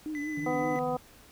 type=tone with vibrato; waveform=sine; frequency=299.6 Hz; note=D4; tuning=35 cents sharp; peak=-32 dBFS; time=0.06-0.76 s; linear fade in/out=0 ms; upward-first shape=triangle; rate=5.3 Hz; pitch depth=76 cents each way
type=tone; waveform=triangle; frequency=2005 Hz; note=B6; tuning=26 cents sharp; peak=-36 dBFS; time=0.15-0.79 s; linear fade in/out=0 ms
type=tone with tremolo; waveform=triangle; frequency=155.56 Hz; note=D#3; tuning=in tune; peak=-34 dBFS; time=0.37-0.97 s; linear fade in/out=5 ms; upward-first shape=sine; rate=18 Hz; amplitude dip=55%
type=harmonic tone; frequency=250 Hz; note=B3; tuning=21 cents sharp; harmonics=1 / 2 / 3 / 4 / 5; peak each=-36 / -31 / -32 / -40 / -39 dBFS; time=0.46-0.97 s; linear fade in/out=5 ms
effects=pink hiss -55 dBFS RMS until 1.31 s